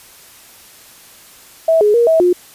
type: tone with pitch steps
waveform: sine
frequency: 651 / 418.1 / 471.9 / 647 / 356.6 Hz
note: E5 / G#4 / A#4 / E5 / F4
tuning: -22 / +12 / +21 / -32 / +36 cents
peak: -8 dBFS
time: 1.68-2.33 s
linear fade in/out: 5 ms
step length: 130 ms
effects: white hiss -42 dBFS RMS until 2.54 s + resampled to 32000 Hz